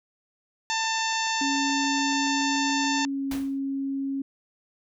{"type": "harmonic tone", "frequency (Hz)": 893, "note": "A5", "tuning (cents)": 25, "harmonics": [1, 2, 3, 4, 5, 6, 7, 8], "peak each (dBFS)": [-28, -31, -33, -34, -35, -36, -36, -37], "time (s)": [0.7, 3.05], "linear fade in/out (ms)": 0}
{"type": "tone with pitch glide", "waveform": "sine", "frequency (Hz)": [277.2, 273.2], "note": ["C#4", "C#4"], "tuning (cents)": [0, -25], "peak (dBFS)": -26, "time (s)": [1.41, 4.22], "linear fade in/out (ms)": 5, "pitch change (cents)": -25, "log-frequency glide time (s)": [3, 3.27]}
{"type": "noise with exponential decay", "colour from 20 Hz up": "pink", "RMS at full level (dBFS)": -32, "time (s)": [3.31, 3.59], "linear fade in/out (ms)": 5, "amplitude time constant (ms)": 59}
{"effects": []}